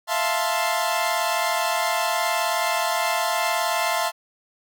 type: chord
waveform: sawtooth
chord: F major seventh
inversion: third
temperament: equal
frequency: 659.3 / 698.5 / 880 / 1046.5 Hz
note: E5 / F5 / A5 / C6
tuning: 0 / 0 / 0 / 0 cents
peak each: -23 dBFS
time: 0.07-4.12 s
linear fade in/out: 50 ms
effects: none